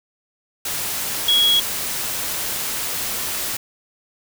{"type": "tone in noise", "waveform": "sine", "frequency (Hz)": 3322, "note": "G#7", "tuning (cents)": 0, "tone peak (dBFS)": -13, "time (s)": [1.28, 1.6], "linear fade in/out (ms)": 5, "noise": "white", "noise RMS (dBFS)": -25, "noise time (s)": [0.65, 3.57], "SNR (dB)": 9, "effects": []}